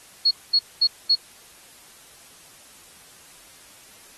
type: tone bursts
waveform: sine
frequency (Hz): 4333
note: C#8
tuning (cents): -40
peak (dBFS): -14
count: 4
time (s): 0.25-1.154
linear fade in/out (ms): 10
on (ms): 61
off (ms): 220
effects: white hiss -49 dBFS RMS until 4.17 s + AAC 32 kbps